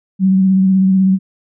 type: tone with vibrato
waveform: sine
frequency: 190 Hz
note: F#3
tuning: 46 cents sharp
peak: -8 dBFS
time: 0.19-1.19 s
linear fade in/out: 50 ms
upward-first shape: sine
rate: 16 Hz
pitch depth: 25 cents each way
effects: none